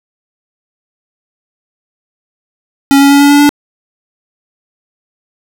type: tone with pitch steps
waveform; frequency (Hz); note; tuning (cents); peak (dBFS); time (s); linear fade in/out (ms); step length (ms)
square; 277.2 / 279.8 / 282.4 / 285 / 287.6 / 290.3; C#4 / C#4 / C#4 / C#4 / D4 / D4; 0 / +16 / +32 / +48 / -36 / -20; -4; 2.91-3.492; 0; 97
effects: none